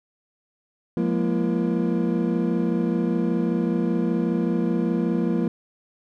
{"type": "tone cluster", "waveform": "triangle", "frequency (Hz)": [177.7, 211.4, 236.5, 338, 476.3], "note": ["F3", "G#3", "A#3", "E4", "A#4"], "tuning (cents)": [30, 31, 25, 43, 37], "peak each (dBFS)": [-23, -26, -23, -25, -30], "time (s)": [0.97, 5.48], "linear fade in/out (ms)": 2, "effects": []}